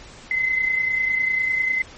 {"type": "tone pair together", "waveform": "sine", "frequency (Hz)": [2048, 2078], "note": ["C7", "C7"], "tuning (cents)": [-38, -12], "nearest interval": "unison", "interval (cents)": 26, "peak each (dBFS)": [-19, -28], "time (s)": [0.31, 1.82], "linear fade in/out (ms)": 2, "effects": ["pink hiss -43 dBFS RMS until 1.97 s", "MP3 32 kbps"]}